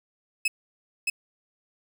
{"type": "tone with echo", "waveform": "40% pulse", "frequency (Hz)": 2584, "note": "E7", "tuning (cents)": -35, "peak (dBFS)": -20, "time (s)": [0.45, 0.48], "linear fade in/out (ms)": 5, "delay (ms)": 620, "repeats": 1, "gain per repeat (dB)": -2, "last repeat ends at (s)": 1.1, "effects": ["10-bit"]}